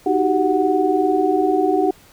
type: tone cluster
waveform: sine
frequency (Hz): 310.9 / 373.3 / 393.5 / 739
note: D#4 / F#4 / G4 / F#5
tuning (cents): -1 / +15 / +7 / -2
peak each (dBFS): -20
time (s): 0.06-1.91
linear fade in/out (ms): 5
effects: pink hiss -49 dBFS RMS until 2.12 s